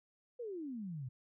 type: exponential sweep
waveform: sine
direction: down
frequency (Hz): 504 to 119.9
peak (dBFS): -40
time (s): 0.39-1.09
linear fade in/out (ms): 10
effects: none

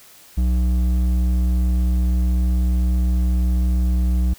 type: tone with hard clipping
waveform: sine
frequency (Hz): 61.5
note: B1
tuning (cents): -7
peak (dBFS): -17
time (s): 0.37-4.34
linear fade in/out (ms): 10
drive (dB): 8
effects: white hiss -47 dBFS RMS until 4.38 s

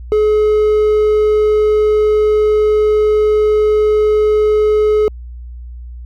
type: tone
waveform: triangle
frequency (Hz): 425.5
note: G#4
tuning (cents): +42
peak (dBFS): -7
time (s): 0.12-5.08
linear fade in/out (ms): 0
effects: added 60 Hz sine -27 dBFS peak until 6.05 s

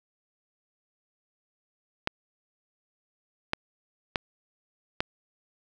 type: clicks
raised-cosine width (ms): 0.3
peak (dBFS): -9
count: 4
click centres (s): 2.074 / 3.534 / 4.158 / 5.005
effects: none

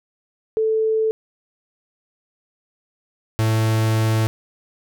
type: tone pair in turn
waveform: sine / 45% pulse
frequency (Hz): 440 / 110.7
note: A4 / A2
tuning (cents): 0 / +11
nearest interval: 2 octaves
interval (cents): 2389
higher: first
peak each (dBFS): -16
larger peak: neither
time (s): 0.57-1.11 / 3.39-4.27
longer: second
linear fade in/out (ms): 0
effects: none

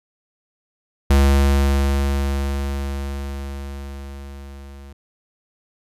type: tone with level ramp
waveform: square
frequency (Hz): 69.3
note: C#2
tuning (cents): 0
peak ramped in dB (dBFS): -11 to -38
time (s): 1.1-4.93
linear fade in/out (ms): 5
effects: resampled to 32000 Hz

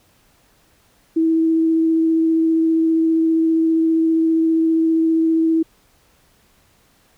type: tone with vibrato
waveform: sine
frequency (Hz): 324.4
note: E4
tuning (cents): -28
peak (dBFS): -13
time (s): 1.16-5.63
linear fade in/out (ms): 10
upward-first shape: sine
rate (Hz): 15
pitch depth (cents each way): 9
effects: pink hiss -57 dBFS RMS until 7.17 s

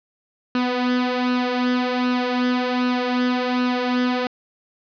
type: tone with flanger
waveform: sawtooth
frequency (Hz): 249.2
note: B3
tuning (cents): +16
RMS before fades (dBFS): -21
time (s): 0.55-4.27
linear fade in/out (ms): 2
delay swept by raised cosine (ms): 0.72 to 3.42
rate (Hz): 1.3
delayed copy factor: +0.6
effects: resampled to 11025 Hz + 8-bit

